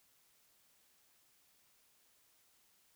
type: silence
effects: white hiss -71 dBFS RMS until 2.95 s